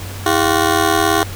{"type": "ring-modulated tone", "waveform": "15% pulse", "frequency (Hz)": 365.4, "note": "F#4", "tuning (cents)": -22, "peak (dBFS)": -3, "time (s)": [0.26, 1.23], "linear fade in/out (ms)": 0, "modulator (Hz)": 39.4, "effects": ["added 95 Hz sine -27 dBFS peak until 1.35 s", "pink hiss -32 dBFS RMS until 1.35 s"]}